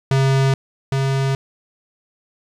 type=tone pair in turn; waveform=square; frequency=134.9 / 135.38 Hz; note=C#3 / C#3; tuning=-47 / -41 cents; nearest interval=unison; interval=6 cents; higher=second; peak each=-14 / -17 dBFS; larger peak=first; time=0.11-0.54 / 0.92-1.35 s; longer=neither; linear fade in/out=2 ms; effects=low-pass 7000 Hz 12 dB/octave + 8-bit